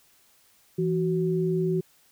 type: tone pair together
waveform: sine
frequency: 166.5 / 372.6 Hz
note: E3 / F#4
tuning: +18 / +12 cents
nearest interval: octave + major second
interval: 1394 cents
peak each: -25 dBFS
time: 0.78-1.81 s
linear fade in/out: 10 ms
effects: white hiss -61 dBFS RMS until 2.11 s